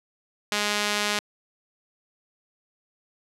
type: tone with band-pass filter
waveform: sawtooth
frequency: 207.7 Hz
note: G#3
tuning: in tune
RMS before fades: -26 dBFS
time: 0.52-1.19 s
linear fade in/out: 0 ms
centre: 3800 Hz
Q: 0.63
effects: resampled to 32000 Hz